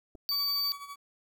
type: clicks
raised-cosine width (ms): 2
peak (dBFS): -36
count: 2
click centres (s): 0.151 / 0.154
type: tone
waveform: square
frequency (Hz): 4600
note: D8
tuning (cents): -37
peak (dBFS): -28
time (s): 0.29-0.72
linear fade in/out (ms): 0
type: tone with tremolo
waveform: 40% pulse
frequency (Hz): 1137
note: C#6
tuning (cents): +44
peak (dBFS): -38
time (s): 0.31-0.96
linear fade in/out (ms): 10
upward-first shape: sine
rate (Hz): 12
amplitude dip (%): 65
effects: 11-bit